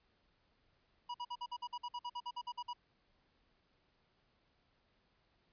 square tone bursts, 969 Hz, B5, 33 cents flat, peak -40 dBFS, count 16, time 1.09-2.734 s, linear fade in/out 10 ms, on 54 ms, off 52 ms, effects pink hiss -75 dBFS RMS until 5.52 s + resampled to 11025 Hz

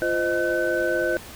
sine tone cluster, 347.1 / 516 / 620 / 1514 Hz, F4 / C5 / D#5 / F#6, -11 / -24 / -6 / +39 cents, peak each -26 dBFS, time 0.02-1.17 s, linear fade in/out 0 ms, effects pink hiss -41 dBFS RMS until 1.35 s

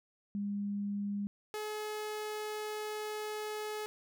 sine / sawtooth tone pair in turn, 202.7 / 425.6 Hz, G#3 / G#4, -42 / +42 cents, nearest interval octave + minor second, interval 1284 cents, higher second, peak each -33 / -33 dBFS, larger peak neither, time 0.35-1.27 / 1.54-3.86 s, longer second, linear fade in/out 0 ms, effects none

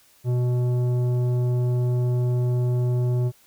triangle tone with tanh clipping, 123.47 Hz, B2, in tune, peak -21 dBFS, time 0.24-3.32 s, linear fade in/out 50 ms, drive 15 dB, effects white hiss -57 dBFS RMS until 3.46 s

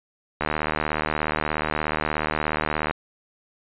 click train, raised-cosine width 0.5 ms, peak -8 dBFS, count 193, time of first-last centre 0.41-2.91 s, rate 76.8 Hz, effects resampled to 8000 Hz

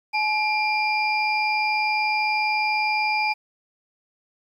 sine tone cluster, 853 / 2380 / 4892 Hz, G#5 / D7 / D#8, +46 / +22 / -30 cents, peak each -23 / -23 / -31 dBFS, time 0.13-3.34 s, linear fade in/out 20 ms, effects 9-bit

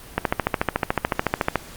click train, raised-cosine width 0.5 ms, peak -3 dBFS, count 20, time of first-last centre 0.18-1.557 s, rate 13.8 Hz, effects pink hiss -42 dBFS RMS until 1.76 s + Opus 32 kbps

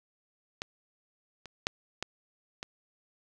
clicks, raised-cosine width 0.2 ms, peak -17 / -27 / -10 / -15 / -20 dBFS, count 5, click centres 0.619 / 1.457 / 1.669 / 2.026 / 2.629 s, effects none

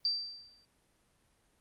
sine tone with exponential decay, 4676 Hz, D8, 8 cents flat, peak -26 dBFS, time 0.05-0.65 s, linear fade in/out 1 ms, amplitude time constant 130 ms, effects pink hiss -71 dBFS RMS until 1.6 s + Opus 32 kbps

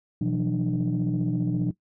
sine tone cluster, 124.8 / 166.7 / 181.6 / 300.2 Hz, B2 / E3 / F#3 / D4, +19 / +20 / -32 / +38 cents, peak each -27 dBFS, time 0.21-1.71 s, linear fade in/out 5 ms, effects noise-tail reverb RT60 0.1 s tail -18 dB re dry + tanh soft clip ceiling -17 dBFS

